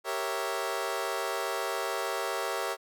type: chord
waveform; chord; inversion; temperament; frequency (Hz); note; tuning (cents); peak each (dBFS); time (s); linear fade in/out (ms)
20% pulse; G diminished seventh; none; equal; 392 / 466.2 / 554.4 / 659.3; G4 / Bb4 / Db5 / Fb5; 0 / 0 / 0 / 0; -31; 0.04-2.77; 50
effects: none